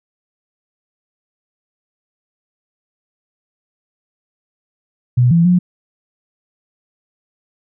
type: tone with pitch steps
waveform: sine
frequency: 123.4 / 168.5 / 178.8 Hz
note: B2 / E3 / F3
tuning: -1 / +38 / +41 cents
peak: -8 dBFS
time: 5.17-5.59 s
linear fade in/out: 10 ms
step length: 140 ms
effects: none